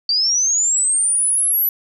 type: linear sweep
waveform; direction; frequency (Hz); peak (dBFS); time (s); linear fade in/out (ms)
sine; up; 4581 to 12000; -14; 0.09-1.69; 2
effects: none